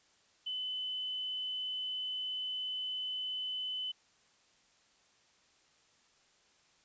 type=tone; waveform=sine; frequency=3019 Hz; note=F#7; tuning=34 cents sharp; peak=-35 dBFS; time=0.46-3.92 s; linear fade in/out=10 ms; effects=white hiss -68 dBFS RMS until 6.84 s + resampled to 16000 Hz